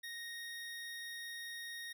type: tone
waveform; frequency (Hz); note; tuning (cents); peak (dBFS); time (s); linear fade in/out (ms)
25% pulse; 1864.7; A#6; 0; -40; 0.03-1.93; 10
effects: none